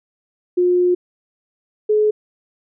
sine tone pair in turn, 357.6 / 425.3 Hz, F4 / G#4, +41 / +41 cents, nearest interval minor third, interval 300 cents, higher second, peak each -12 dBFS, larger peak neither, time 0.57-0.95 / 1.89-2.11 s, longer first, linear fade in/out 10 ms, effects none

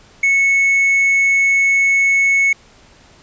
triangle tone, 2204 Hz, C#7, 11 cents flat, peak -9 dBFS, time 0.23-2.53 s, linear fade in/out 5 ms, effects pink hiss -47 dBFS RMS until 3.22 s + resampled to 16000 Hz

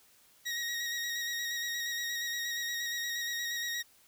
20% pulse tone with vibrato, 1887 Hz, A#6, 21 cents sharp, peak -28 dBFS, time 0.45-3.83 s, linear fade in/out 20 ms, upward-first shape square, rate 8.5 Hz, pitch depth 20 cents each way, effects white hiss -63 dBFS RMS until 4.07 s

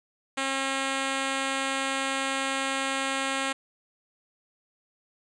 5% pulse tone, 270 Hz, C#4, 45 cents flat, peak -15 dBFS, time 0.37-3.53 s, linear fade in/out 10 ms, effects resampled to 22050 Hz

